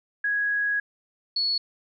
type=tone pair in turn; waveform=sine; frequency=1661.2 / 4390 Hz; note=G#6 / C#8; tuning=0 / -18 cents; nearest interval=octave + perfect fourth; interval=1682 cents; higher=second; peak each=-22 / -22 dBFS; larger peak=neither; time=0.24-0.8 / 1.36-1.58 s; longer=first; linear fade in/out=5 ms; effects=none